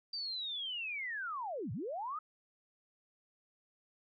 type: linear two-way sweep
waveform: sine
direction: down then up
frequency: 4699 to 92.5 to 1290 Hz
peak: -37 dBFS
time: 0.13-2.19 s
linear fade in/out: 5 ms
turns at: 1.72 s
effects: none